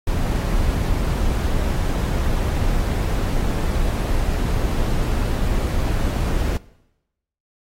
brown noise, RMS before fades -20 dBFS, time 0.07-6.57 s, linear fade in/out 2 ms, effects noise-tail reverb RT60 0.9 s tail -20 dB re dry + AAC 48 kbps

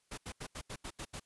pink noise bursts, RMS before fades -43 dBFS, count 8, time 0.11-1.199 s, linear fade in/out 10 ms, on 67 ms, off 79 ms, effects white hiss -75 dBFS RMS until 1.25 s + resampled to 24000 Hz

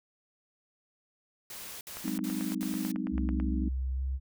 white noise bursts, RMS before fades -43 dBFS, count 4, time 1.5-2.917 s, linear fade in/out 2 ms, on 310 ms, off 59 ms
click train, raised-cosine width 0.5 ms, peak -27 dBFS, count 14, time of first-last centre 1.97-3.4 s, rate 9.09 Hz
sine chord, Ab dominant seventh, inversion third, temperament just, 186.89 / 207.7 / 259.6 / 311.5 Hz, Gb3 / Ab3 / C4 / Eb4, +18 / 0 / -13 / +2 cents, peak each -37 / -36 / -35 / -36 dBFS, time 2.04-3.69 s, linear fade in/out 10 ms
sine tone with pitch glide, 65 to 66.25 Hz, C2 to C2, -11 to +22 cents, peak -29 dBFS, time 3.11-4.2 s, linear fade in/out 50 ms, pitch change +33 cents, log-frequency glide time 3.96-4.01 s
effects none

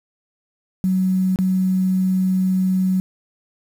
sine tone with dropouts, 186.8 Hz, F#3, 17 cents sharp, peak -15 dBFS, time 0.84-3 s, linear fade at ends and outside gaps 0 ms, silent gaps 1.359-1.388 s, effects 7-bit

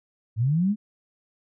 sine linear sweep, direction up, 103.4 to 218.8 Hz, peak -19 dBFS, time 0.36-0.76 s, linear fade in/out 50 ms, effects none

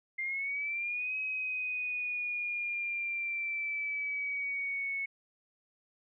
sine linear two-way sweep, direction up then down, 2093 to 2544 to 2200 Hz, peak -32 dBFS, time 0.18-5.06 s, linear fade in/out 10 ms, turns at 1.17 s, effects none

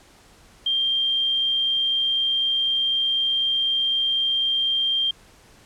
sine tone, 3182 Hz, G7, 25 cents sharp, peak -19 dBFS, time 0.66-5.11 s, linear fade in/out 5 ms, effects pink hiss -52 dBFS RMS until 5.65 s + low-pass 10000 Hz 12 dB/octave

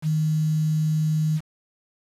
sine tone with quantisation, 155.56 Hz, D#3, in tune, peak -19 dBFS, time 0.02-1.41 s, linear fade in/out 50 ms, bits 7, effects resampled to 32000 Hz

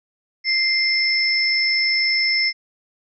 sine tone pair together, 2093 / 5274 Hz, C7 / E8, 0 / 0 cents, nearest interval octave + major third, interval 1600 cents, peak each -19 dBFS, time 0.44-2.53 s, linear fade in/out 50 ms, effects none

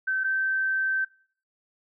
sine tone pair in turn, 1540 / 1550.7 Hz, G6 / G6, -31 / -19 cents, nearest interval unison, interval 12 cents, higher second, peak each -23 dBFS, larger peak neither, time 0.07-0.24 / 0.24-1.05 s, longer second, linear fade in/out 10 ms, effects noise-tail reverb RT60 0.5 s tail -22 dB re dry

